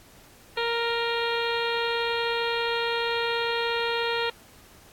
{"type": "harmonic tone with a mistuned harmonic", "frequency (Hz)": 466.2, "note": "A#4", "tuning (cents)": 0, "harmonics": [1, 2, 3, 4, 5, 6, 7, 8, 9], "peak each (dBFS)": [-28, -31, -33, -34, -35, -36, -36, -37, -38], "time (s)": [0.57, 4.3], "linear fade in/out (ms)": 5, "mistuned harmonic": 5, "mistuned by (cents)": 38, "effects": ["pink hiss -53 dBFS RMS until 4.92 s", "AAC 64 kbps"]}